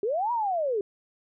sine linear two-way sweep, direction up then down, 383.5 to 980 to 383.5 Hz, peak -24 dBFS, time 0.03-0.81 s, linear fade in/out 2 ms, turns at 0.32 s, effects none

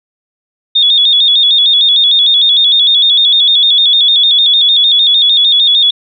sine tone with vibrato, 3520 Hz, A7, in tune, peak -5 dBFS, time 0.75-5.91 s, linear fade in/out 10 ms, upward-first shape square, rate 6.6 Hz, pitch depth 66 cents each way, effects none

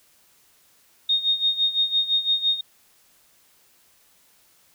sine tone with tremolo, 3700 Hz, A#7, 14 cents flat, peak -16 dBFS, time 1.09-2.61 s, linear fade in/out 5 ms, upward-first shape sine, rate 5.9 Hz, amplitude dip 80%, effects white hiss -59 dBFS RMS until 4.74 s

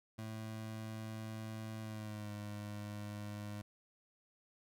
25% pulse tone with pitch glide, 110 to 104.01 Hz, A2 to G#2, 0 to +3 cents, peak -39 dBFS, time 0.18-3.62 s, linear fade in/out 10 ms, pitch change -97 cents, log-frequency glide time 1.81-2.32 s, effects none

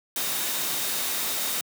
sine tone in noise, 3707 Hz, A#7, 10 cents flat, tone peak -38 dBFS, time 0.16-1.61 s, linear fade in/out 2 ms, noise white, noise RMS -28 dBFS, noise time 0.16-1.61 s, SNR -13 dB, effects high-pass 150 Hz 12 dB/octave

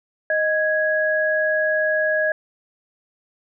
sine tone pair together, 622.3 / 1661.3 Hz, D#5 / G#6, 0 / 0 cents, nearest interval octave + perfect fourth, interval 1700 cents, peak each -20 dBFS, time 0.3-2.32 s, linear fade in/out 2 ms, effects none

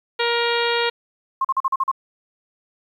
harmonic tone, 471.3 Hz, A#4, 19 cents sharp, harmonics 1 / 2 / 3 / 4 / 5 / 6 / 7 / 8 / 9, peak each -22 / -25 / -27 / -28 / -29 / -30 / -30 / -31 / -32 dBFS, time 0.19-0.9 s, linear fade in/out 10 ms
sine tone bursts, 1069 Hz, C6, 37 cents sharp, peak -16 dBFS, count 7, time 1.41-1.915 s, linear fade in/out 5 ms, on 37 ms, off 41 ms
effects 9-bit

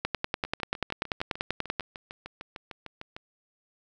two click trains, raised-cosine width 0.3 ms, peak -11 / -23 dBFS, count 19 / 19, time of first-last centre 0.05-1.798 / 0.45-3.165 s, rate 10.3 / 6.63 Hz, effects none

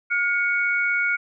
sine tone pair together, 1427.3 / 2226 Hz, F6 / C#7, +37 / +7 cents, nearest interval minor sixth, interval 770 cents, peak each -22 dBFS, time 0.1-1.17 s, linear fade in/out 20 ms, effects none

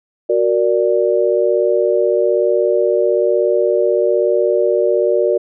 sine chord, Gb augmented, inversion none, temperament equal, 370 / 466.2 / 587.3 Hz, Gb4 / Bb4 / D5, 0 / 0 / 0 cents, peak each -16 dBFS, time 0.29-5.38 s, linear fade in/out 10 ms, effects none

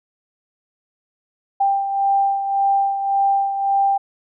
sine beating tone pair, 790 / 791.8 Hz, G5 / G5, +13 / +17 cents, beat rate 1.8 Hz, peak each -16 / -24 dBFS, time 1.6-3.98 s, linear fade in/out 10 ms, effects none

